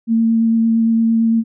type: tone with vibrato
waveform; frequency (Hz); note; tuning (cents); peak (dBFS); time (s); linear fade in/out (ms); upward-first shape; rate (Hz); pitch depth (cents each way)
sine; 226.9; A#3; -47; -11; 0.07-1.44; 50; sine; 8.8; 11
effects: none